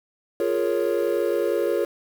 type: chord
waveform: triangle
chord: Bb minor seventh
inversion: second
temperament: equal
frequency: 349.2 / 415.3 / 466.2 / 554.4 Hz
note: F4 / Ab4 / Bb4 / Db5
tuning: 0 / 0 / 0 / 0 cents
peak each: -24 dBFS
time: 0.4-1.85 s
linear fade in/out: 2 ms
effects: 7-bit